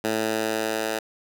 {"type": "tone with high-pass filter sweep", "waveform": "10% pulse", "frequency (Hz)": 110, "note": "A2", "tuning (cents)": 0, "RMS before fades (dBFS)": -26, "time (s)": [0.04, 0.99], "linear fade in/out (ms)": 5, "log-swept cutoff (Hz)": [240, 490], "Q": 0.75, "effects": []}